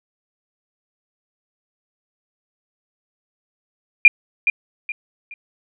sine tone with echo, 2407 Hz, D7, 42 cents sharp, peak -3 dBFS, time 4.05-4.08 s, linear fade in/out 2 ms, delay 420 ms, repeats 3, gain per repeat -10 dB, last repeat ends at 5.34 s, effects none

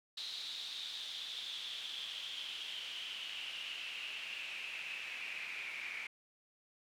pink noise with band-pass filter sweep, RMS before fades -44 dBFS, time 0.17-6.07 s, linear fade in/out 5 ms, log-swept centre 3900 to 2300 Hz, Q 7.5, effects none

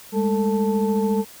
sine tone cluster, 202.7 / 216.7 / 445.8 / 879 Hz, G#3 / A3 / A4 / A5, -42 / -26 / +23 / -2 cents, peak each -20 / -27 / -22 / -29 dBFS, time 0.12-1.25 s, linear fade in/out 50 ms, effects tanh soft clip ceiling -9 dBFS + white hiss -44 dBFS RMS until 1.4 s

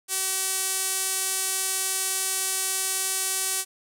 sawtooth tone with band-pass filter, 380.9 Hz, G4, 50 cents flat, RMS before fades -27 dBFS, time 0.08-3.65 s, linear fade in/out 50 ms, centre 9600 Hz, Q 1.7, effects none

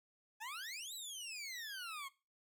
20% pulse exponential two-way sweep, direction up then down, 830.6 to 4027 to 1060 Hz, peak -39 dBFS, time 0.4-2.09 s, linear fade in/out 20 ms, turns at 0.94 s, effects noise-tail reverb RT60 0.3 s tail -19 dB re dry

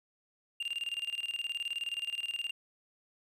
triangle tone with tremolo, 2797 Hz, F7, 2 cents sharp, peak -30 dBFS, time 0.6-2.51 s, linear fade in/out 5 ms, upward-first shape square, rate 19 Hz, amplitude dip 80%, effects resampled to 32000 Hz

